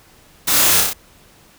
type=noise with echo; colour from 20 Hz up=white; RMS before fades=-17 dBFS; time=0.47-0.81 s; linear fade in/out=10 ms; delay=31 ms; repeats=4; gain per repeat=-2 dB; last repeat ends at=0.934 s; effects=pink hiss -49 dBFS RMS until 1.58 s